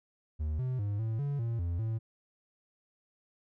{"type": "tone with pitch steps", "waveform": "triangle", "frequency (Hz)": [76.6, 128.1, 102.2, 111.7, 142.4, 115.8, 85.9, 111.9], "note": ["D#2", "C3", "G#2", "A2", "C#3", "A#2", "F2", "A2"], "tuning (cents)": [-27, -36, -27, 27, 47, -11, -28, 30], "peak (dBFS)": -28, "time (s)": [0.39, 1.99], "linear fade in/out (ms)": 20, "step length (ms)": 200, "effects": []}